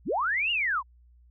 sine linear two-way sweep, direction up then down, 104.7 to 2900 to 921 Hz, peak -24 dBFS, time 0.05-0.83 s, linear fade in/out 50 ms, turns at 0.51 s, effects added 60 Hz sine -54 dBFS peak until 1.3 s

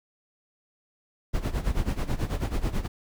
brown noise with tremolo, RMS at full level -24 dBFS, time 1.33-2.88 s, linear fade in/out 20 ms, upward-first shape sine, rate 9.2 Hz, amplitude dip 80%, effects none

